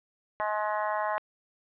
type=harmonic tone; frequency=211.6 Hz; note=G#3; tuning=33 cents sharp; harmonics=3 / 4 / 5 / 6 / 7 / 8 / 9; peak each=-32 / -32 / -32 / -42 / -40 / -41 / -41 dBFS; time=0.4-1.18 s; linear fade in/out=0 ms; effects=resampled to 8000 Hz + 10-bit